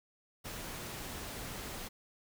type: noise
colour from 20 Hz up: pink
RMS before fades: -43 dBFS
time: 0.44-1.89 s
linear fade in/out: 20 ms
effects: none